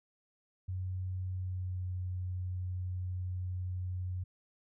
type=tone with pitch glide; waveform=sine; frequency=92.5 to 91.23 Hz; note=F#2 to F#2; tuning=0 to -24 cents; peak=-34 dBFS; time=0.68-4.24 s; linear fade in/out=10 ms; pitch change=-24 cents; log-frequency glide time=1.33-1.88 s; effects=none